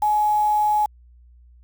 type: tone with quantisation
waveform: sine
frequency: 843 Hz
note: G#5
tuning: 26 cents sharp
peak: -16 dBFS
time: 0.02-0.86 s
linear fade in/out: 5 ms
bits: 6
effects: added 60 Hz sine -47 dBFS peak until 1.63 s